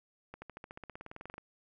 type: accelerating click train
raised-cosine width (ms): 0.5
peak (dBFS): -30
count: 19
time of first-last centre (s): 0.34-1.381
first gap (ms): 80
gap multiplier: 0.96
effects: none